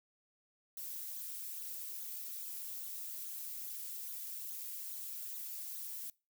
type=noise with flanger; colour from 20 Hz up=violet; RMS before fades=-44 dBFS; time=0.77-6.1 s; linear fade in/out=2 ms; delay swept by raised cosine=0.37 to 5.87 ms; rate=2.4 Hz; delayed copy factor=-0.9; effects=noise-tail reverb RT60 0.3 s tail -24 dB re dry